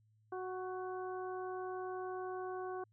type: harmonic tone with a mistuned harmonic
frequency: 370 Hz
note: F#4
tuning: in tune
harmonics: 1 / 2 / 3 / 4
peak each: -41 / -45 / -48 / -53 dBFS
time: 0.32-2.84 s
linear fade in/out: 5 ms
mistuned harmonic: 4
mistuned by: +22 cents
effects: added 108 Hz sine -68 dBFS peak until 2.92 s